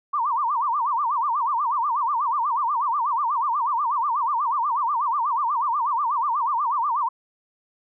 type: tone with vibrato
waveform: sine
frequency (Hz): 1046.5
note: C6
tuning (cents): 0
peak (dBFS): -20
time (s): 0.13-7.09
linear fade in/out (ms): 10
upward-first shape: sine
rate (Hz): 8.2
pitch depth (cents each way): 250
effects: none